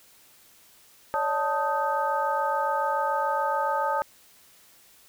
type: tone cluster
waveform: sine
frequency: 560 / 607 / 883 / 1250 / 1550 Hz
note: C#5 / D#5 / A5 / D#6 / G6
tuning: +18 / -43 / +6 / +8 / -20 cents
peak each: -30 / -35 / -26 / -29 / -35 dBFS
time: 1.14-4.02 s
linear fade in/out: 0 ms
effects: white hiss -56 dBFS RMS until 5.08 s